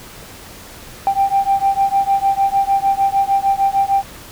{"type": "beating tone pair", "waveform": "sine", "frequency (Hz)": [784, 790.6], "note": ["G5", "G5"], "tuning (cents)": [0, 15], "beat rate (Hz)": 6.6, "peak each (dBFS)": [-15, -15], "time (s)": [1.07, 4.03], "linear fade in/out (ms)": 0, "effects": ["tanh soft clip ceiling -6 dBFS", "pink hiss -37 dBFS RMS until 4.31 s"]}